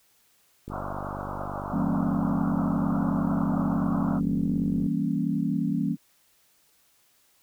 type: click train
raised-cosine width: 3 ms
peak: -24 dBFS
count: 206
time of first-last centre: 0.68-4.864 s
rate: 49 Hz
type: band-pass noise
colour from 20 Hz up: pink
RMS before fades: -36 dBFS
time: 0.69-4.21 s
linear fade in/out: 50 ms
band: 540 to 1400 Hz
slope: 96 dB/octave
type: chord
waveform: sine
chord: E diminished seventh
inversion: none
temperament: equal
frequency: 164.81 / 196 / 233.1 / 277.2 Hz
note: E3 / G3 / Bb3 / Db4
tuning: 0 / 0 / 0 / 0 cents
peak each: -29 dBFS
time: 1.71-5.97 s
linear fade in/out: 50 ms
effects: white hiss -64 dBFS RMS until 7.42 s